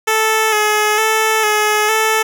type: tone with vibrato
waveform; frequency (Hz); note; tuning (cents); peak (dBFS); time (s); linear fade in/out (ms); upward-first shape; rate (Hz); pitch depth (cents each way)
10% pulse; 431.4; A4; -34; -4; 0.07-2.23; 10; square; 1.1; 31
effects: none